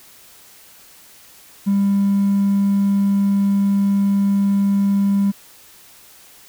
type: tone with hard clipping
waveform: triangle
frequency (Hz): 199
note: G3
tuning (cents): +26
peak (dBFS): -14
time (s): 1.66-5.32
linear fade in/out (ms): 20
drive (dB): 4
effects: white hiss -46 dBFS RMS until 6.48 s